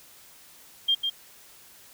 sine tone with echo, 3198 Hz, G7, 34 cents sharp, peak -19 dBFS, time 0.88-0.95 s, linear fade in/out 10 ms, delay 150 ms, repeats 1, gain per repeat -5 dB, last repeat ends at 1.1 s, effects white hiss -52 dBFS RMS until 1.93 s

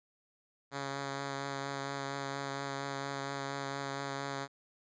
5% pulse tone with vibrato, 138.59 Hz, C#3, in tune, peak -25 dBFS, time 0.71-4.48 s, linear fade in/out 50 ms, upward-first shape triangle, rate 4.3 Hz, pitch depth 17 cents each way, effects resampled to 16000 Hz

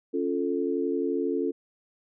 sine chord, Db augmented, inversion none, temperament equal, 277.2 / 349.2 / 440 Hz, Db4 / F4 / A4, 0 / 0 / 0 cents, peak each -29 dBFS, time 0.13-1.52 s, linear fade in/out 20 ms, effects none

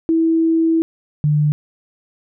sine tone pair in turn, 326.3 / 149.26 Hz, E4 / D3, -18 / +28 cents, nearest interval octave + major second, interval 1354 cents, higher first, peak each -12 dBFS, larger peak neither, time 0.09-0.82 / 1.24-1.52 s, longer first, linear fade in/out 0 ms, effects none

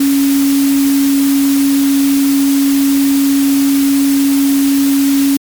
sine tone in noise, 277.2 Hz, C#4, in tune, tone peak -8 dBFS, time 0-5.37 s, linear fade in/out 5 ms, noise white, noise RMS -22 dBFS, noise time 0-5.37 s, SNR +11 dB, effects MP3 96 kbps

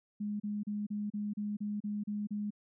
sine tone bursts, 207.7 Hz, G#3, in tune, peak -33 dBFS, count 10, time 0.2-2.506 s, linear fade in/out 10 ms, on 200 ms, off 34 ms, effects none

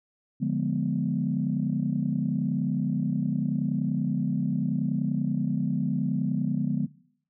sine chord, D diminished seventh, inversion none, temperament equal with one note detuned, 146.83 / 176.95 / 207.7 / 246.9 Hz, D3 / F3 / Ab3 / Cb4, 0 / +23 / 0 / 0 cents, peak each -29 dBFS, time 0.4-6.87 s, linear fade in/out 20 ms, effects noise-tail reverb RT60 0.6 s tail -20 dB re dry + tanh soft clip ceiling -14 dBFS

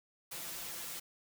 white noise with comb filter, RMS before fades -43 dBFS, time 0.31-1 s, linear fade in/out 10 ms, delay 5.9 ms, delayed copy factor +0.65, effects none

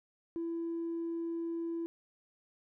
triangle tone with tanh clipping, 334.2 Hz, E4, 24 cents sharp, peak -34 dBFS, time 0.36-1.86 s, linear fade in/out 0 ms, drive 5 dB, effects none

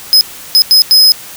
45% pulse tone bursts at uneven times, 5080 Hz, D#8, 35 cents sharp, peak -3 dBFS, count 4, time 0.13-0.21 / 0.55-0.62 / 0.71-0.82 / 0.91-1.12 s, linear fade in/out 0 ms, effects white hiss -30 dBFS RMS until 1.36 s

